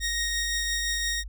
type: tone with tremolo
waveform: 15% pulse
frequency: 1867 Hz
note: A#6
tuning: 2 cents sharp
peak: -19 dBFS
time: 0-1.24 s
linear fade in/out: 50 ms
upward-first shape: triangle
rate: 5.8 Hz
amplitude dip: 25%
effects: added 50 Hz sine -35 dBFS peak until 1.28 s